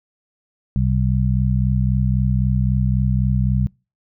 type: harmonic tone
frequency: 63.8 Hz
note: C2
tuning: 43 cents flat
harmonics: 1 / 2 / 3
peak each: -20 / -18 / -22 dBFS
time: 0.76-3.67 s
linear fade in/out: 0 ms
effects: noise-tail reverb RT60 0.3 s tail -26 dB re dry